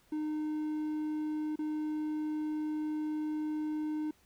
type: tone with dropouts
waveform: triangle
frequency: 306.1 Hz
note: D#4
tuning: 28 cents flat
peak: -30 dBFS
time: 0.12-4.11 s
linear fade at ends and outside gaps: 5 ms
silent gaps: 1.558-1.589 s
effects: pink hiss -67 dBFS RMS until 4.25 s